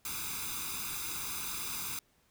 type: noise with comb filter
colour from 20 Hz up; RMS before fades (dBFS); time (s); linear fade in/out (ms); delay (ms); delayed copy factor
white; -38; 0.05-1.99; 2; 0.81; +0.95
effects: pink hiss -70 dBFS RMS until 2.3 s